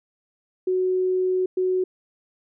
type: tone bursts at uneven times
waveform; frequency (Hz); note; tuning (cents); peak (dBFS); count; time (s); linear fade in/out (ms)
sine; 370; F#4; 0; -19; 2; 0.67-1.46 / 1.57-1.84; 5
effects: none